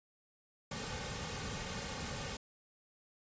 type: noise with comb filter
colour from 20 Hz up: pink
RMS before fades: -41 dBFS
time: 0.71-2.37 s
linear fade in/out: 5 ms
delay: 3 ms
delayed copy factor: -0.65
effects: resampled to 16000 Hz